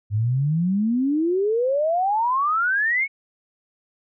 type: exponential sweep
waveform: sine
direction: up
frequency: 100 to 2252 Hz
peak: -18 dBFS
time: 0.1-3.08 s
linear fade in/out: 50 ms
effects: none